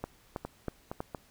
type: two click trains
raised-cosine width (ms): 1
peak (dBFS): -20 / -22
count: 4 / 4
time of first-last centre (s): 0.04-1.005 / 0.45-1.148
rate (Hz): 3.11 / 4.3
effects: pink hiss -62 dBFS RMS until 1.3 s